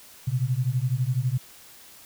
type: beating tone pair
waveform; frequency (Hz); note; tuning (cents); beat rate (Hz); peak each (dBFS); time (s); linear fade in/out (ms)
sine; 121 / 133; B2 / C3; -35 / +29; 12; -25; 0.27-1.38; 10
effects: white hiss -49 dBFS RMS until 2.05 s